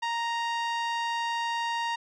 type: tone with low-pass filter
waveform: sawtooth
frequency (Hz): 932.3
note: A#5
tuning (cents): 0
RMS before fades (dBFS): -30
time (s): 0.02-1.96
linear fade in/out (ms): 10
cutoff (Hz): 4400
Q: 0.8
effects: none